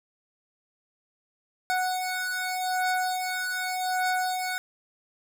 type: beating tone pair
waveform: 25% pulse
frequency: 738 / 738.84 Hz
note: F#5 / F#5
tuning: -5 / -3 cents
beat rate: 0.84 Hz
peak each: -26 / -25 dBFS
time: 1.7-4.58 s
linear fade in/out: 0 ms
effects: none